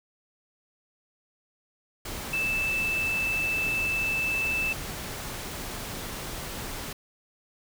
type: tone in noise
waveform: sine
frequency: 2637 Hz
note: E7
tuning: in tune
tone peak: -25 dBFS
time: 2.33-4.73 s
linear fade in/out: 5 ms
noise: pink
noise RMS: -36 dBFS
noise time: 2.05-6.93 s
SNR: +8 dB
effects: none